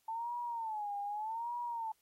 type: tone with vibrato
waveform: sine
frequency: 882 Hz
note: A5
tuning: 4 cents sharp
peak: -36 dBFS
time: 0.08-1.92 s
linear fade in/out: 5 ms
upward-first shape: sine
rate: 0.83 Hz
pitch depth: 150 cents each way
effects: white hiss -75 dBFS RMS until 2.01 s + AAC 48 kbps